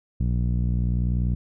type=tone with low-pass filter; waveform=sawtooth; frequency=60.4 Hz; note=B1; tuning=38 cents flat; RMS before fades=-23 dBFS; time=0.2-1.35 s; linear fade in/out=5 ms; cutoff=170 Hz; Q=1.8; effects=none